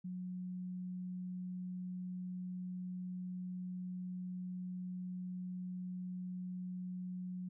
sine tone, 182 Hz, F#3, 28 cents flat, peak -40 dBFS, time 0.04-7.49 s, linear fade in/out 10 ms, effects none

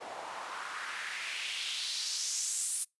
white noise with band-pass filter sweep, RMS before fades -37 dBFS, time 0-2.85 s, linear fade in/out 20 ms, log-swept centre 660 to 10000 Hz, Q 2.5, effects noise-tail reverb RT60 0.2 s tail -26 dB re dry + resampled to 24000 Hz

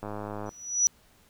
click train, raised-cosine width 1 ms, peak -22 dBFS, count 49, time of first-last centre 0.03-0.492 s, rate 104 Hz
sine tone with exponential growth, 5880 Hz, F#8, 12 cents flat, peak -16 dBFS, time 0.46-0.87 s, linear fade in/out 0 ms, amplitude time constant 88 ms
effects pink hiss -61 dBFS RMS until 1.29 s

